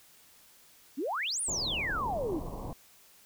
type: exponential two-way sweep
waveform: sine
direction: up then down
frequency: 240 to 9956 to 279.7 Hz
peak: -30 dBFS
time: 0.97-2.4 s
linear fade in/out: 20 ms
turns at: 1.41 s
type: low-pass noise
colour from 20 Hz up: pink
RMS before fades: -39 dBFS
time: 1.48-2.73 s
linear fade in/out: 2 ms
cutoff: 1100 Hz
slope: 96 dB/octave
effects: white hiss -59 dBFS RMS until 3.25 s